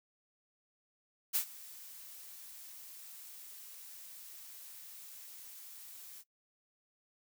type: noise with ADSR envelope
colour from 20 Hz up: blue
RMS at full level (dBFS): -30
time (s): 1.33-6.24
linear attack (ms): 29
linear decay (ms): 87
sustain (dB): -21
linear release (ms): 47
effects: noise-tail reverb RT60 0.1 s tail -18 dB re dry